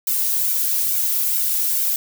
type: noise with flanger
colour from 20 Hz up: violet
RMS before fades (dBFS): -20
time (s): 0.07-1.96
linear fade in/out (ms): 2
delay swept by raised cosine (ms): 1.3 to 2.7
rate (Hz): 2.3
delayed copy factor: +0.95
effects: none